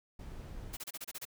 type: noise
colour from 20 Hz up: brown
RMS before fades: -45 dBFS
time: 0.19-0.77 s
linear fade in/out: 5 ms
type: noise bursts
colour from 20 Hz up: white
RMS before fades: -42 dBFS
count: 8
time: 0.73-1.253 s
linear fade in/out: 10 ms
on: 40 ms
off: 29 ms
effects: none